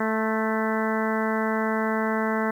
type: harmonic tone with a mistuned harmonic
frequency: 220.1 Hz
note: A3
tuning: 1 cent sharp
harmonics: 1 / 2 / 3 / 4 / 5 / 6 / 7 / 8 / 9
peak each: -26 / -29 / -31 / -32 / -33 / -34 / -34 / -35 / -36 dBFS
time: 0-2.51 s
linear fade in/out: 5 ms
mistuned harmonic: 5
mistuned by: -25 cents
effects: 9-bit